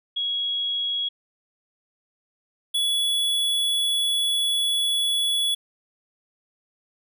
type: tone pair in turn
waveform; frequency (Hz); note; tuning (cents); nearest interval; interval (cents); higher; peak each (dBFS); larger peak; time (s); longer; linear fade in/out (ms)
sine / square; 3322 / 3394; G#7 / G#7; 0 / +37; unison; 37; second; -23 / -21; second; 0.16-1.09 / 2.74-5.55; second; 10
effects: none